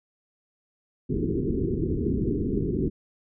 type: low-pass noise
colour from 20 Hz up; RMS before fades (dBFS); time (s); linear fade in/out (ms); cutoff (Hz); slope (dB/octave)
white; -26; 1.09-2.9; 20; 430; 96
effects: none